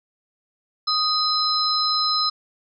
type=tone cluster; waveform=sine; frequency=1246 / 4071 / 5150 Hz; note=D#6 / C8 / E8; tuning=+2 / -48 / -41 cents; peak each=-23 dBFS; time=0.87-2.3 s; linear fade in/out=10 ms; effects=none